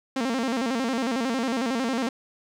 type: tone with vibrato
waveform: sawtooth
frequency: 246.8 Hz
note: B3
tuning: 1 cent flat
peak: -20 dBFS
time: 0.16-2.09 s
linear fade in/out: 5 ms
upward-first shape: square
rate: 11 Hz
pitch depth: 130 cents each way
effects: low-pass 7000 Hz 12 dB/octave + 10-bit